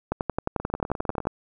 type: two click trains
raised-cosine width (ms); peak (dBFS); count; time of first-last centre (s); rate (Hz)
1; -10 / -17; 14 / 14; 0.12-1.27 / 0.6-1.253; 11.3 / 19.9
effects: none